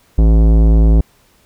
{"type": "tone with tanh clipping", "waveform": "sine", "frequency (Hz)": 54.7, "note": "A1", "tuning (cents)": -9, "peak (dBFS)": -8, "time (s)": [0.18, 1.01], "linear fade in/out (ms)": 5, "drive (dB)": 17, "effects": ["pink hiss -53 dBFS RMS until 1.45 s"]}